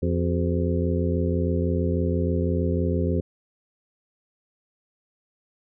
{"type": "harmonic tone with a mistuned harmonic", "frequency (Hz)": 86.2, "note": "F2", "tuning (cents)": -22, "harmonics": [1, 2, 3, 4, 5, 6], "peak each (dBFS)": [-24, -27, -29, -30, -31, -32], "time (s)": [0.02, 3.21], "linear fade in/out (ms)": 10, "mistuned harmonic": 4, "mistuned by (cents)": 110, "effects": []}